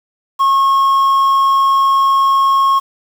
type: tone with quantisation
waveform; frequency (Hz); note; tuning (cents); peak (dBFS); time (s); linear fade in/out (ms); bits
triangle; 1088; C#6; -33; -7; 0.39-2.8; 20; 6
effects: none